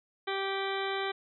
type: harmonic tone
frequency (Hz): 390.1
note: G4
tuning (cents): -8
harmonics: 1 / 2 / 3 / 4 / 5 / 6 / 8 / 9 / 10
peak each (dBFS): -34 / -37 / -39 / -40 / -41 / -42 / -43 / -44 / -44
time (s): 0.27-1.12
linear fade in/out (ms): 10
effects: none